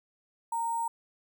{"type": "tone with sample-and-hold", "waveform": "sine", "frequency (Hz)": 921, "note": "A#5", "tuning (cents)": -21, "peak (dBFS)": -28, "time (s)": [0.52, 0.88], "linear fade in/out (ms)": 5, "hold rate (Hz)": 8820, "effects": []}